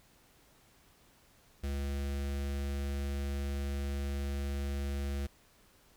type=tone with notch filter; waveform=square; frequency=70 Hz; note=C#2; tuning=18 cents sharp; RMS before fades=-35 dBFS; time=1.63-5.27 s; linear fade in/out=10 ms; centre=980 Hz; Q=1.7; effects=pink hiss -64 dBFS RMS until 5.96 s